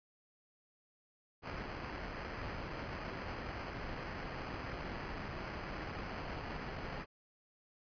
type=noise with sample-and-hold; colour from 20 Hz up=pink; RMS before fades=-43 dBFS; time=1.42-7.06 s; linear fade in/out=50 ms; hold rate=3675 Hz; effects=resampled to 11025 Hz